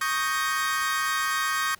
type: chord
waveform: 40% pulse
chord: Eb dominant seventh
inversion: third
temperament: equal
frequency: 1108.7 / 1244.5 / 1568 / 1864.7 Hz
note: Db6 / Eb6 / G6 / Bb6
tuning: 0 / 0 / 0 / 0 cents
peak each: -29 dBFS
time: 0.01-1.75 s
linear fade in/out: 5 ms
effects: pink hiss -55 dBFS RMS until 1.79 s